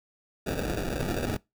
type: noise with sample-and-hold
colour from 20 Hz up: white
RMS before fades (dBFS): -30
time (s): 0.46-1.37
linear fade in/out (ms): 10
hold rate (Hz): 1050
effects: noise-tail reverb RT60 0.2 s tail -22 dB re dry